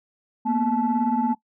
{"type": "tone cluster", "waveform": "sine", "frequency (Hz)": [229.1, 246.6, 868], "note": ["A#3", "B3", "A5"], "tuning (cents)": [-30, -2, -24], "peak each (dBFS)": -23, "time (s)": [0.45, 1.35], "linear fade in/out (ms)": 20, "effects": ["noise-tail reverb RT60 0.1 s tail -19 dB re dry", "tanh soft clip ceiling -13 dBFS"]}